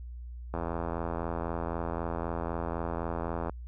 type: click train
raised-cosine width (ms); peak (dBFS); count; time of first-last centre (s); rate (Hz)
1; -19; 249; 0.54-3.496; 83.9
effects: added 60 Hz sine -39 dBFS peak until 3.67 s